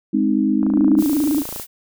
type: chord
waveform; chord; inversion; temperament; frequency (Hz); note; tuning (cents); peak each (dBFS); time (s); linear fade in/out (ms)
sine; Ab major; none; equal; 207.7 / 261.6 / 311.1; Ab3 / C4 / Eb4; 0 / 0 / 0; -19; 0.13-1.03; 10
type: click train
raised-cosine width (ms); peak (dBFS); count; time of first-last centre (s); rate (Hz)
1; -18; 28; 0.63-1.598; 27.9
type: tone with vibrato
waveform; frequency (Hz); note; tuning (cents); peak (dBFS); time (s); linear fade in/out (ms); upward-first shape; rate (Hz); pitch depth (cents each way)
sine; 293.7; D4; 0; -15; 0.7-1.44; 50; sine; 18; 140
type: noise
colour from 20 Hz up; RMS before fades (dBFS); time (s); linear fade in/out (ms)
blue; -31; 0.97-1.67; 50
effects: none

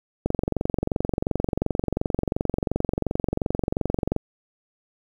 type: click train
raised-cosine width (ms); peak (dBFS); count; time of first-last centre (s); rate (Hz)
2; -9; 90; 0.26-4.164; 22.8
effects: 8-bit

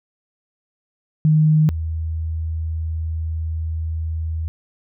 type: tone pair in turn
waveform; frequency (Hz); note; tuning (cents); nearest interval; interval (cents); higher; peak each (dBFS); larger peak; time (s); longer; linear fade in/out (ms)
sine; 154.8 / 80.36; D#3 / E2; -9 / -44; major seventh; 1135; first; -11 / -21; first; 1.25-1.69 / 1.69-4.48; second; 0
effects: none

